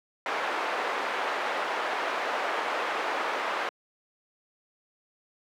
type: band-pass noise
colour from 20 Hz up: pink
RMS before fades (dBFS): -30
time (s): 0.26-3.69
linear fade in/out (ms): 2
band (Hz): 580 to 1900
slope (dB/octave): 12
effects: high-pass 300 Hz 12 dB/octave